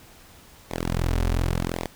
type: tone with flanger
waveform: sawtooth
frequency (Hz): 42.79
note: F1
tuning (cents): -35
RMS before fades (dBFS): -25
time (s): 0.7-1.88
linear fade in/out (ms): 20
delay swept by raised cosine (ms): 0.66 to 6.26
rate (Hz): 0.9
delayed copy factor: -0.95
effects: pink hiss -50 dBFS RMS until 1.95 s